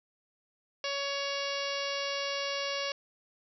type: harmonic tone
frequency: 560 Hz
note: C#5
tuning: 18 cents sharp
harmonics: 1 / 2 / 3 / 4 / 5 / 6 / 7 / 8 / 9 / 10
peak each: -36 / -40 / -42 / -41 / -39 / -43 / -45 / -42 / -43 / -43 dBFS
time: 0.84-2.92 s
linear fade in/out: 2 ms
effects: none

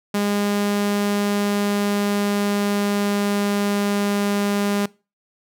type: tone with pitch glide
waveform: sawtooth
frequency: 204.1 to 202.9 Hz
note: G#3 to G#3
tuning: -30 to -40 cents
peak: -15 dBFS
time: 0.14-4.86 s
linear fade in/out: 5 ms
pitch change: -10 cents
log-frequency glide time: 0.68-4.3 s
effects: noise-tail reverb RT60 0.3 s tail -22 dB re dry

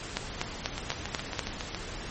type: two click trains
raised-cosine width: 0.2 ms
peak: -15 / -10 dBFS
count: 8 / 6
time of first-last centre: 0.78-1.747 / 0.17-1.392 s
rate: 7.24 / 4.09 Hz
effects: pink hiss -39 dBFS RMS until 2.1 s + MP3 32 kbps

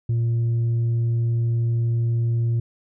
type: tone with tanh clipping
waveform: sine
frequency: 116.54 Hz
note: A#2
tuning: in tune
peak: -19 dBFS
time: 0.09-2.6 s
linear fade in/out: 5 ms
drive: 2 dB
effects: none

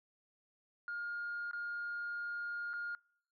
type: tone with dropouts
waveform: sine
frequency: 1418 Hz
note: F6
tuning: 26 cents sharp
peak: -37 dBFS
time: 0.88-2.95 s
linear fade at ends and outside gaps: 1 ms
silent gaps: 1.512-1.532 / 2.733-2.737 s
effects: noise-tail reverb RT60 0.6 s tail -26 dB re dry + tanh soft clip ceiling -34 dBFS

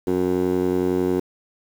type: tone with band-pass filter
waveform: 15% pulse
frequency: 91 Hz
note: F#2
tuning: 28 cents flat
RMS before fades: -21 dBFS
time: 0.07-1.2 s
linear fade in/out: 5 ms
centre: 390 Hz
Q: 2.3
effects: 7-bit

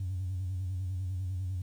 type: tone with vibrato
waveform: sine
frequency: 92.5 Hz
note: F#2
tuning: in tune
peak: -30 dBFS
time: 0-1.62 s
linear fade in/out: 5 ms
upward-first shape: square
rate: 10 Hz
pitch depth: 66 cents each way
effects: tanh soft clip ceiling -28 dBFS + 10-bit

